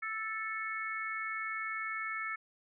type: harmonic tone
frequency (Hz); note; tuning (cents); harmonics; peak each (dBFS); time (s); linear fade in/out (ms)
440; A4; 0; 3 / 4 / 5; -39 / -40 / -39; 0.02-2.36; 10
effects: none